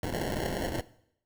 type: noise with sample-and-hold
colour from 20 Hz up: white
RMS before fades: -32 dBFS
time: 0.03-0.81 s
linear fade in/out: 2 ms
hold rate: 1225 Hz
effects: noise-tail reverb RT60 0.7 s tail -18 dB re dry